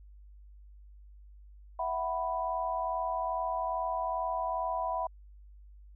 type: chord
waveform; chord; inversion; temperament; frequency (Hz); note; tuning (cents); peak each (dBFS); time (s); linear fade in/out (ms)
sine; E suspended second; none; just; 659.3 / 741.7 / 988.9; E5 / F#5 / B5; 0 / +4 / +2; -35 / -35 / -33; 1.79-5.07; 5
effects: added 50 Hz sine -50 dBFS peak until 5.95 s